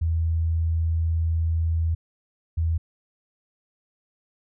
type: tone pair in turn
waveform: sine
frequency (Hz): 81.9 / 81.9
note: E2 / E2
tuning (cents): -11 / -11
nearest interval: unison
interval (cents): 0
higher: neither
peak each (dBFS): -20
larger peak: neither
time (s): 0.01-1.95 / 2.57-2.78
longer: first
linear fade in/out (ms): 10
effects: none